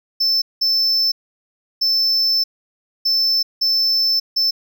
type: tone bursts at uneven times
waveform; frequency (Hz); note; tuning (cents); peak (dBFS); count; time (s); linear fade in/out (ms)
triangle; 5290; E8; +5; -13; 6; 0.2-0.42 / 0.61-1.12 / 1.81-2.44 / 3.05-3.43 / 3.61-4.2 / 4.36-4.51; 10
effects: none